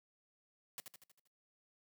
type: noise with echo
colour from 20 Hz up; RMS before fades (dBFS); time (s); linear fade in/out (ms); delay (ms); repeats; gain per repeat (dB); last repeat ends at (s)
white; -45; 0.78-0.8; 0; 79; 6; -5; 1.274
effects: noise-tail reverb RT60 0.2 s tail -24 dB re dry + high-pass 100 Hz 12 dB/octave